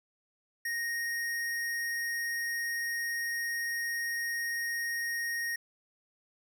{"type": "tone", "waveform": "square", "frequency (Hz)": 1864.7, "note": "A#6", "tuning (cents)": 0, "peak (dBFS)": -32, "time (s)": [0.65, 5.56], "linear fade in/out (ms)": 5, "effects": []}